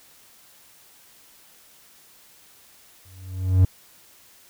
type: tone with exponential growth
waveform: triangle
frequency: 92.9 Hz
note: F#2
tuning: 7 cents sharp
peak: -8 dBFS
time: 3.05-3.65 s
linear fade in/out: 5 ms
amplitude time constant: 130 ms
effects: white hiss -53 dBFS RMS until 4.49 s